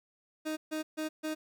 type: tone bursts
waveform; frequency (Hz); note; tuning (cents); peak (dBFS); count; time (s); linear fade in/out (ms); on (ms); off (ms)
30% pulse; 311.1; D#4; 0; -30; 4; 0.45-1.35; 20; 120; 140
effects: none